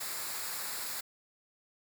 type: noise with comb filter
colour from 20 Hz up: white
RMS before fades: -38 dBFS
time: 0-1.01 s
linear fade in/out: 10 ms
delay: 0.33 ms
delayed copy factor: -0.55
effects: none